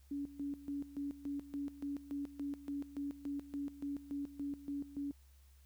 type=tone with tremolo; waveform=sine; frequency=283.4 Hz; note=C#4; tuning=38 cents sharp; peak=-37 dBFS; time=0.11-5.12 s; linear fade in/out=5 ms; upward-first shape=square; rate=3.5 Hz; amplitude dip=80%; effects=added 68 Hz sine -60 dBFS peak until 5.65 s + white hiss -72 dBFS RMS until 5.65 s